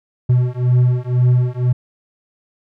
triangle beating tone pair, 123.47 / 125.47 Hz, B2 / B2, 0 / +28 cents, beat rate 2 Hz, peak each -13 dBFS, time 0.29-1.73 s, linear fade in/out 10 ms, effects none

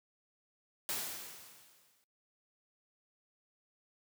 white noise with exponential decay, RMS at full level -35 dBFS, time 0.89-2.04 s, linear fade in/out 0 ms, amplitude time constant 250 ms, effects noise-tail reverb RT60 0.2 s tail -24 dB re dry + high-pass 100 Hz 12 dB/octave

